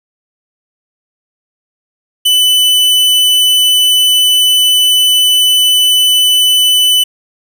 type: tone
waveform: 45% pulse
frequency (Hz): 2998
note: F#7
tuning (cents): +22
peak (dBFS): -6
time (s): 2.25-7.04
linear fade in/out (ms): 10
effects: none